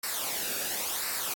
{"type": "noise with flanger", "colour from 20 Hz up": "white", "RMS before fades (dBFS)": -32, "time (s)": [0.03, 1.34], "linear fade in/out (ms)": 5, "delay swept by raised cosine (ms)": [0.3, 0.98], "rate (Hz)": 0.94, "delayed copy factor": -0.65, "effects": ["AAC 64 kbps"]}